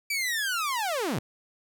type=linear sweep; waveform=sawtooth; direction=down; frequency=2338 to 95.2 Hz; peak=-23 dBFS; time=0.1-1.19 s; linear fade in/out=5 ms; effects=none